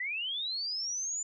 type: linear sweep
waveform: sine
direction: up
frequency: 1921 to 7110 Hz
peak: -32 dBFS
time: 0-1.23 s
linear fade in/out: 5 ms
effects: none